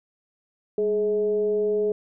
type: tone with frequency modulation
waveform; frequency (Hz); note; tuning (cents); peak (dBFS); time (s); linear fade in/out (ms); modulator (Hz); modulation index
sine; 420; G#4; +19; -20; 0.78-1.92; 2; 220; 0.38
effects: none